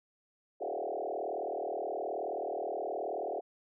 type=tone with frequency modulation; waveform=sine; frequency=561 Hz; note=C#5; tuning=21 cents sharp; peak=-33 dBFS; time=0.6-3.41 s; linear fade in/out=20 ms; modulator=38.9 Hz; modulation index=5; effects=none